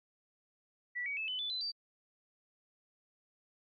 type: tone with pitch steps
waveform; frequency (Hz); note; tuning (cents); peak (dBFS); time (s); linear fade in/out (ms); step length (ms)
sine; 1956 / 2260 / 2611 / 3017 / 3485 / 4027 / 4652; B6 / C#7 / E7 / F#7 / A7 / B7 / D8; -17 / +33 / -17 / +33 / -17 / +33 / -17; -35; 0.95-1.72; 20; 110
effects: AAC 64 kbps